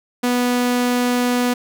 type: tone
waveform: sawtooth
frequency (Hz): 245.8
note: B3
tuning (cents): -8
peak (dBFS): -12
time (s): 0.23-1.54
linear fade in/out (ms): 10
effects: none